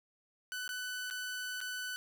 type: tone with dropouts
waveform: sawtooth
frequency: 1497 Hz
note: F#6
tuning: 20 cents sharp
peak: -34 dBFS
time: 0.52-1.96 s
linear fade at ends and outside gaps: 0 ms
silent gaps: 0.678-0.691 / 1.101-1.109 / 1.605-1.613 s
effects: none